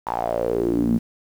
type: tone with band-pass filter sweep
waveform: sawtooth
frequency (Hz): 58.27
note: A#1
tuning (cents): 0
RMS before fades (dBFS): -22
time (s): 0.06-0.99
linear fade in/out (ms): 20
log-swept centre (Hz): 950 to 210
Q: 6.7
effects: 8-bit